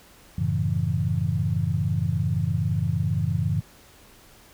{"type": "chord", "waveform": "sine", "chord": "F# minor seventh", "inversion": "none", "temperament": "equal", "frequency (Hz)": [92.5, 110, 138.59, 164.81], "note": ["F#2", "A2", "C#3", "E3"], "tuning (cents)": [0, 0, 0, 0], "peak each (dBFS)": -27, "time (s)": [0.38, 3.61], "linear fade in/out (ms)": 5, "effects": ["pink hiss -52 dBFS RMS until 4.53 s"]}